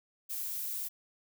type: noise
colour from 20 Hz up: violet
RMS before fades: -37 dBFS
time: 0.29-0.89 s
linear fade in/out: 20 ms
effects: none